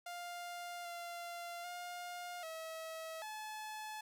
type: tone with pitch steps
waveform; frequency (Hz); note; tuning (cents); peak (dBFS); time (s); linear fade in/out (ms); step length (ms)
sawtooth; 701 / 692 / 708 / 645 / 860; F5 / F5 / F5 / E5 / A5; +6 / -16 / +23 / -38 / -40; -40; 0.06-4.01; 5; 790
effects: none